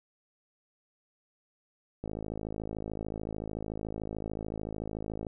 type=click train; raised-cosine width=2 ms; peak=-23 dBFS; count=174; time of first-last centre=2.04-5.268 s; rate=53.6 Hz; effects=none